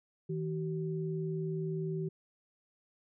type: tone pair together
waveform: sine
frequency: 160 / 380.8 Hz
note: D#3 / F#4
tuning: +49 / +50 cents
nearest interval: octave + minor third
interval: 1501 cents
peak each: -34 / -37 dBFS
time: 0.29-2.09 s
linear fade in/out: 10 ms
effects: none